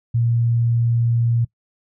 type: tone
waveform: sine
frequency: 117.4 Hz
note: A#2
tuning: 13 cents sharp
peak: -15 dBFS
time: 0.14-1.45 s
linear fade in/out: 10 ms
effects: noise-tail reverb RT60 0.1 s tail -21 dB re dry